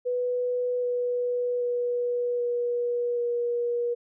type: tone with pitch steps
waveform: sine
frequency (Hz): 493.9 / 489.9 / 486 / 482.1 / 478.2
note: B4 / B4 / B4 / B4 / A#4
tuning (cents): 0 / -14 / -28 / -42 / +44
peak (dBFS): -24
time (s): 0.05-3.95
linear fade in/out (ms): 20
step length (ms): 780
effects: none